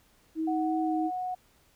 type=tone with vibrato; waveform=sine; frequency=317.6 Hz; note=D#4; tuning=36 cents sharp; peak=-27 dBFS; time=0.35-1.11 s; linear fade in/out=50 ms; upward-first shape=sine; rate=2.9 Hz; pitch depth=10 cents each way
type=tone with pitch glide; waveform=sine; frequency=740 to 733.2 Hz; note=F#5 to F#5; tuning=0 to -16 cents; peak=-30 dBFS; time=0.47-1.35 s; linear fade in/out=10 ms; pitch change=-16 cents; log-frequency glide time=0.81-0.95 s
effects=pink hiss -64 dBFS RMS until 1.75 s